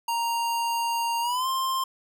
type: tone with pitch glide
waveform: square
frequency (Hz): 932.3 to 1052.5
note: A#5 to C6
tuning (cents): 0 to +10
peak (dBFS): -25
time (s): 0.08-1.84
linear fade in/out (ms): 5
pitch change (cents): +210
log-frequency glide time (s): 1.21-1.47
effects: none